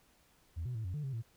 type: tone with pitch steps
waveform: sine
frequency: 82.4 / 124.4 / 111.2 / 90.4 / 148.9 / 134.6 / 114.1 Hz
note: E2 / B2 / A2 / F#2 / D3 / C3 / A#2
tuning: 0 / +13 / +19 / -40 / +24 / +49 / -37 cents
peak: -34 dBFS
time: 0.56-1.225 s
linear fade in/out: 20 ms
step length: 95 ms
effects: tanh soft clip ceiling -33 dBFS + pink hiss -68 dBFS RMS until 1.36 s